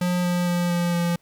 square tone with pitch steps, 178.4 / 176.86 / 175.34 / 173.82 / 172.32 Hz, F3 / F3 / F3 / F3 / F3, +37 / +22 / +7 / -8 / -23 cents, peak -21 dBFS, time 0.01-1.16 s, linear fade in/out 5 ms, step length 230 ms, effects pink hiss -64 dBFS RMS until 1.21 s

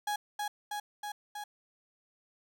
35% pulse tone with echo, 830.6 Hz, G#5, in tune, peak -29 dBFS, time 0.07-0.16 s, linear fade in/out 5 ms, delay 320 ms, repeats 4, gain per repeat -2 dB, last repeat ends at 1.44 s, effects none

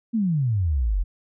sine exponential sweep, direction down, 238.1 to 40.87 Hz, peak -19 dBFS, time 0.13-1.04 s, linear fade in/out 20 ms, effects none

